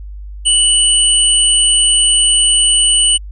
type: tone pair together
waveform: sine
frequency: 2960 / 8870 Hz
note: F#7 / C#9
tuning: 0 / 0 cents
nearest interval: octave + perfect fifth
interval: 1900 cents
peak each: -11 dBFS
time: 0.45-3.18 s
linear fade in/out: 20 ms
effects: added 50 Hz sine -26 dBFS peak until 3.31 s